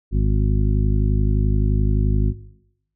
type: harmonic tone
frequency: 51.6 Hz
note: G#1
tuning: 10 cents flat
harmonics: 1 / 2 / 3 / 4 / 5 / 7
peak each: -16 / -22 / -26 / -28 / -30 / -33 dBFS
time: 0.11-2.34 s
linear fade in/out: 50 ms
effects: noise-tail reverb RT60 0.8 s tail -17 dB re dry